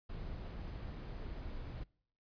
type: noise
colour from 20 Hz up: brown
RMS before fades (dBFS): -44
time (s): 0.09-1.84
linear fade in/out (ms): 10
effects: noise-tail reverb RT60 0.6 s tail -25 dB re dry + resampled to 11025 Hz